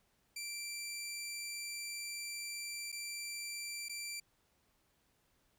15% pulse tone with dropouts, 2349 Hz, D7, in tune, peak -34 dBFS, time 0.36-4.2 s, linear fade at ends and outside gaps 5 ms, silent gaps 2.919-2.925 / 3.885-3.894 s, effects pink hiss -75 dBFS RMS until 5.58 s

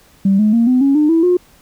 sine tone with pitch steps, 195.2 / 212.9 / 232.1 / 253.1 / 276.1 / 301 / 328.3 / 358 Hz, G3 / G#3 / A#3 / B3 / C#4 / D4 / E4 / F4, -7 / +43 / -7 / +43 / -7 / +43 / -7 / +43 cents, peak -8 dBFS, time 0.25-1.37 s, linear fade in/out 5 ms, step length 140 ms, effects tanh soft clip ceiling -4 dBFS + pink hiss -49 dBFS RMS until 1.61 s

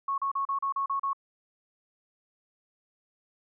sine tone bursts, 1101 Hz, C#6, 12 cents flat, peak -26 dBFS, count 8, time 0.08-1.132 s, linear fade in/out 5 ms, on 100 ms, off 36 ms, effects none

